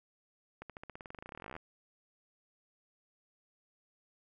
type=accelerating click train; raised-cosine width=0.5 ms; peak=-30 dBFS; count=28; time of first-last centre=0.62-1.565 s; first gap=77 ms; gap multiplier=0.93; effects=none